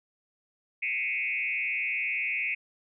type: tone with frequency modulation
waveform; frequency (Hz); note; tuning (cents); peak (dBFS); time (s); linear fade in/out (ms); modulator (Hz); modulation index
sine; 2349; D7; 0; -27; 0.82-2.55; 10; 128; 2
effects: none